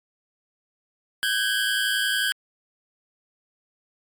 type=tone pair together; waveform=25% pulse; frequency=1530 / 1641 Hz; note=G6 / G#6; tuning=-42 / -21 cents; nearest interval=minor second; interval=121 cents; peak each=-21 / -21 dBFS; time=1.23-2.32 s; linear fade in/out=0 ms; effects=AAC 64 kbps